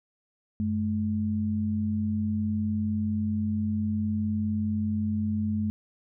sine tone pair together, 94.5 / 213.9 Hz, F#2 / A3, +37 / -49 cents, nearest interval octave + major second, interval 1414 cents, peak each -30 / -26 dBFS, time 0.6-5.7 s, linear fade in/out 0 ms, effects none

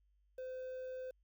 triangle tone with quantisation, 514 Hz, C5, 31 cents flat, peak -40 dBFS, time 0.38-1.11 s, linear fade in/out 5 ms, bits 11, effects added 50 Hz sine -70 dBFS peak until 1.23 s

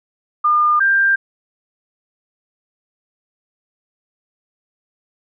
sine tone pair in turn, 1209 / 1587.3 Hz, D6 / G6, +50 / +21 cents, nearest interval perfect fourth, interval 471 cents, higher second, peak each -11 dBFS, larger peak neither, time 0.44-0.8 / 0.8-1.16 s, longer neither, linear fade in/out 10 ms, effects none

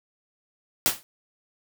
white noise with exponential decay, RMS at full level -17 dBFS, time 0.86-1.03 s, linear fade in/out 0 ms, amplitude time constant 35 ms, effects none

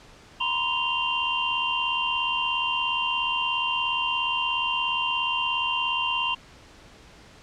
sine tone cluster, 951 / 1028 / 2783 / 3137 Hz, A#5 / C6 / F7 / G7, +34 / -31 / -7 / +1 cents, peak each -31 / -29 / -26 / -31 dBFS, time 0.4-6.35 s, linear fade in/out 10 ms, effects pink hiss -50 dBFS RMS until 7.42 s + low-pass 6000 Hz 12 dB/octave

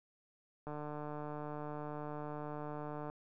click train, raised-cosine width 1 ms, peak -30 dBFS, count 363, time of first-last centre 0.67-3.1 s, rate 149 Hz, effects none

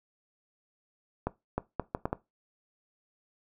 accelerating click train, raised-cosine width 1 ms, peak -15 dBFS, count 6, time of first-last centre 1.27-2.13 s, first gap 310 ms, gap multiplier 0.7, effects noise-tail reverb RT60 0.2 s tail -18 dB re dry

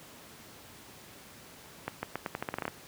accelerating click train, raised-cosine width 0.5 ms, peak -17 dBFS, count 12, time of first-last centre 1.88-2.68 s, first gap 150 ms, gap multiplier 0.84, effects pink hiss -51 dBFS RMS until 2.87 s + high-pass 100 Hz 12 dB/octave

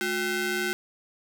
sawtooth ring-modulated tone, 577 Hz, D5, 31 cents flat, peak -19 dBFS, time 0.01-0.73 s, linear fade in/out 0 ms, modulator 938 Hz, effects none

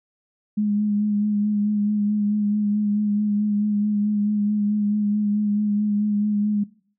sine tone with vibrato, 208 Hz, G#3, 3 cents sharp, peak -18 dBFS, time 0.57-6.64 s, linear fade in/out 10 ms, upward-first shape sine, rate 4.6 Hz, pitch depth 24 cents each way, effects noise-tail reverb RT60 0.5 s tail -20 dB re dry

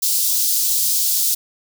white high-pass noise, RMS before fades -18 dBFS, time 0.02-1.35 s, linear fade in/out 10 ms, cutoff 4200 Hz, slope 24 dB/octave, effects none

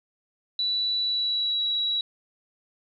sine tone with pitch glide, 3951 to 3892 Hz, B7 to B7, 0 to -26 cents, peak -23 dBFS, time 0.59-2.01 s, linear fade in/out 2 ms, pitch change -26 cents, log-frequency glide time 1-1.65 s, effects none

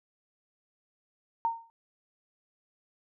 sine tone with exponential decay, 918 Hz, A#5, 27 cents flat, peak -22 dBFS, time 1.45-1.7 s, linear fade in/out 0 ms, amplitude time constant 54 ms, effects none

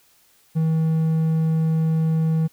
triangle tone, 160.3 Hz, E3, 48 cents flat, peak -15 dBFS, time 0.55-2.48 s, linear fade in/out 20 ms, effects white hiss -58 dBFS RMS until 2.52 s

